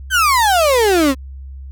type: exponential sweep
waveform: 35% pulse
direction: down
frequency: 1600 to 253.8 Hz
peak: -9 dBFS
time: 0.1-1.15 s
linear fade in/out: 50 ms
effects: added 67 Hz sine -29 dBFS peak until 1.71 s